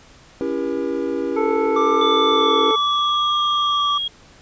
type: chord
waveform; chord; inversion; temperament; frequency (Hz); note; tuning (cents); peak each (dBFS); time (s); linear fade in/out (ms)
triangle; C# diminished seventh; none; just; 277.2 / 332.6 / 399.1 / 479; C#4 / E4 / G4 / Bb4; 0 / +16 / +31 / +47; -24; 0.41-2.71; 0
type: harmonic tone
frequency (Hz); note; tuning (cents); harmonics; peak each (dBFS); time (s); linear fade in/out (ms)
440; A4; 0; 1 / 2 / 3 / 5; -19 / -25 / -29 / -33; 1.36-2.76; 10
type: tone with vibrato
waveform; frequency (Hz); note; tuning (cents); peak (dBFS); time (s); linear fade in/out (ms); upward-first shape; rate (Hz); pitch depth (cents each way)
triangle; 1175; D6; +1; -16; 1.76-3.98; 5; sine; 0.79; 18
type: tone with pitch glide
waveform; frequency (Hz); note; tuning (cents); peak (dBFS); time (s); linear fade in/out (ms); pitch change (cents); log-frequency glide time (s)
sine; 3492 to 3277; A7 to G#7; -14 to -24; -21; 2.01-4.08; 5; -110; 2.32-3.44
effects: pink hiss -48 dBFS RMS until 4.41 s + resampled to 16000 Hz